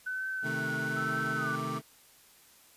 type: tone with vibrato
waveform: sine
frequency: 1503 Hz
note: F#6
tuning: 27 cents sharp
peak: -32 dBFS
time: 0.06-1.56 s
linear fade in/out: 10 ms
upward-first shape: triangle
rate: 1.1 Hz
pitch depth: 43 cents each way
type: chord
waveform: 25% pulse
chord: A diminished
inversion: first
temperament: equal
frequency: 130.81 / 155.56 / 220 Hz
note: C3 / Eb3 / A3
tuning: 0 / 0 / 0 cents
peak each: -35 dBFS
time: 0.42-1.82 s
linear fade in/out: 50 ms
type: tone with pitch glide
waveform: sine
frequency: 1318.5 to 1174.6 Hz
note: E6 to D6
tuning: 0 to 0 cents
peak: -35 dBFS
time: 0.96-1.79 s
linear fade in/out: 10 ms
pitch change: -200 cents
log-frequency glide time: 1.36-1.5 s
effects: white hiss -59 dBFS RMS until 2.76 s + resampled to 32000 Hz